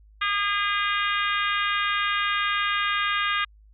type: harmonic tone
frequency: 407.1 Hz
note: G#4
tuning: 35 cents flat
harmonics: 3 / 4 / 5 / 6 / 7 / 8 / 9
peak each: -26 / -28 / -30 / -32 / -33 / -34 / -35 dBFS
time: 0.21-3.45 s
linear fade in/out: 10 ms
effects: added 52 Hz sine -50 dBFS peak until 3.73 s